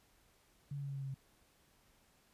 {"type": "tone with pitch steps", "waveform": "sine", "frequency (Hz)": [142.3, 140.99, 139.69, 138.41, 137.14, 135.87, 134.62], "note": ["C#3", "C#3", "C#3", "C#3", "C#3", "C#3", "C3"], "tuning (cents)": [46, 30, 14, -2, -18, -34, 50], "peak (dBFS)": -39, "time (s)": [0.71, 1.144], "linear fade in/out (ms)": 5, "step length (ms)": 62, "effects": ["pink hiss -70 dBFS RMS until 2.33 s", "resampled to 32000 Hz"]}